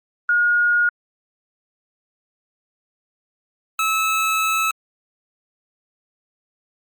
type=tone pair in turn; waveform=sine / 25% pulse; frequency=1435 / 1299.9 Hz; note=F6 / E6; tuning=+47 / -25 cents; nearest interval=major second; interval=172 cents; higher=first; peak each=-14 dBFS; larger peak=neither; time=0.29-0.89 / 3.79-4.71 s; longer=second; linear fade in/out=2 ms; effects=Opus 32 kbps